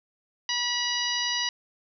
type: harmonic tone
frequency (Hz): 971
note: B5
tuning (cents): -30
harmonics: 1 / 2 / 3 / 4 / 5 / 6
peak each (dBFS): -36 / -32 / -30 / -33 / -31 / -35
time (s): 0.49-1.49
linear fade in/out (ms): 2
effects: none